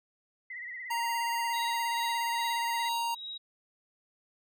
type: tone with vibrato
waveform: sine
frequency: 1975.5 Hz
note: B6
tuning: in tune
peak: -38 dBFS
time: 0.5-2.89 s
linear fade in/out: 5 ms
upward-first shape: sine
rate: 17 Hz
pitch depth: 79 cents each way
type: tone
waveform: square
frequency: 932.3 Hz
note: A#5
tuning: in tune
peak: -30 dBFS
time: 0.9-3.15 s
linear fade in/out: 10 ms
type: tone with tremolo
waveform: sine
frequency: 3821 Hz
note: A#7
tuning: 42 cents sharp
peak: -37 dBFS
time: 1.53-3.38 s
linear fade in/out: 10 ms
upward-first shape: sine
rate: 2.4 Hz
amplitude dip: 70%
effects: none